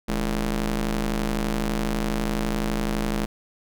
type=ring-modulated tone; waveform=sawtooth; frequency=123.47 Hz; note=B2; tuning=in tune; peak=-16 dBFS; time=0.08-3.26 s; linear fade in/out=10 ms; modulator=87.7 Hz; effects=none